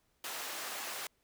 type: high-pass noise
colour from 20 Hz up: pink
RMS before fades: -41 dBFS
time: 0.24-1.07 s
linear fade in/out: 2 ms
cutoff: 650 Hz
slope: 12 dB/octave
effects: pink hiss -75 dBFS RMS until 1.23 s